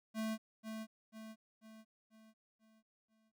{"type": "tone with echo", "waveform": "square", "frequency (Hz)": 220, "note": "A3", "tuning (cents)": 0, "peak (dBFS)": -37, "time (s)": [0.14, 0.38], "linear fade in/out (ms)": 50, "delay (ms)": 490, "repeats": 6, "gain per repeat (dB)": -6, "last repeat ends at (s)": 3.32, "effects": []}